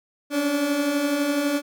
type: beating tone pair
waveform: 30% pulse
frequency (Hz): 277.2 / 289.2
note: C#4 / D4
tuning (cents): 0 / -27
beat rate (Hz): 12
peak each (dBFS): -27 / -19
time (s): 0.3-1.62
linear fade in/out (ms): 50
effects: none